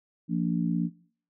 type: harmonic tone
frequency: 57.6 Hz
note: A#1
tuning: 20 cents flat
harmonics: 3 / 4 / 5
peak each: -27 / -29 / -31 dBFS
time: 0.28-0.9 s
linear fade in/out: 50 ms
effects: noise-tail reverb RT60 0.5 s tail -20 dB re dry